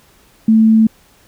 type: tone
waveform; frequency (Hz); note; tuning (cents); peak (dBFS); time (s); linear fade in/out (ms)
sine; 221.1; A3; +9; -6; 0.48-0.87; 5
effects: pink hiss -50 dBFS RMS until 1.27 s